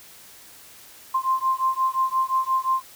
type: beating tone pair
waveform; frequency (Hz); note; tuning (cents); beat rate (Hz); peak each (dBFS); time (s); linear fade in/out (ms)
sine; 1046.5 / 1052.2; C6 / C6; 0 / +9; 5.7; -23; 1.14-2.82; 10
effects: white hiss -47 dBFS RMS until 2.95 s